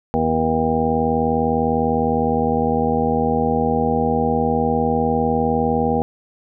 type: harmonic tone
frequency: 79.8 Hz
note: D#2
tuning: 44 cents sharp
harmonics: 1 / 2 / 3 / 4 / 5 / 6 / 8 / 9 / 10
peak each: -28 / -26 / -21 / -33 / -29 / -21 / -30 / -28 / -22 dBFS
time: 0.14-6.02 s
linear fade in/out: 0 ms
effects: none